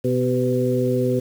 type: harmonic tone with a mistuned harmonic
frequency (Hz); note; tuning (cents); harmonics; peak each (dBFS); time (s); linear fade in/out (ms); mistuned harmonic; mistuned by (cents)
125.4; B2; +27; 1 / 2 / 3 / 4; -23 / -23 / -23 / -23; 0.04-1.2; 10; 3; +36
effects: 7-bit